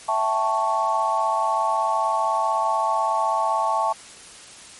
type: chord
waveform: sine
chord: A dominant seventh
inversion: second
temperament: equal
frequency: 659.3 / 784 / 880 / 1108.7 Hz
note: E5 / G5 / A5 / C#6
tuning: 0 / 0 / 0 / 0 cents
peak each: -26 / -28 / -22 / -24 dBFS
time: 0.08-3.93 s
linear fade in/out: 10 ms
effects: white hiss -43 dBFS RMS until 4.79 s + MP3 48 kbps